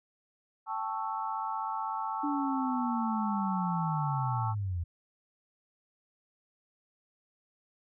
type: chord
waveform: sine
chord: A dominant seventh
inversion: third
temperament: equal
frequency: 784 / 880 / 1108.7 / 1318.5 Hz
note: G5 / A5 / C#6 / E6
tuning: 0 / 0 / 0 / 0 cents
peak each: -40 / -34 / -38 / -39 dBFS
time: 0.66-4.55 s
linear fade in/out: 50 ms
type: linear sweep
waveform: sine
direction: down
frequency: 293.7 to 82.1 Hz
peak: -30 dBFS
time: 2.23-4.84 s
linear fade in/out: 10 ms
effects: none